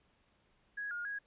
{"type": "tone with pitch steps", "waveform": "sine", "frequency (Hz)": [1662, 1425, 1653], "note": ["G#6", "F6", "G#6"], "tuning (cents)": [1, 34, -9], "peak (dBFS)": -37, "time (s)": [0.77, 1.19], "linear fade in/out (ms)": 10, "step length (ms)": 140, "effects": ["pink hiss -72 dBFS RMS until 1.26 s", "resampled to 8000 Hz"]}